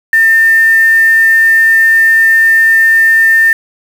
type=tone with quantisation; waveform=sine; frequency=1802 Hz; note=A6; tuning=41 cents sharp; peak=-4 dBFS; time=0.13-3.53 s; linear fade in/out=2 ms; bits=4; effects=none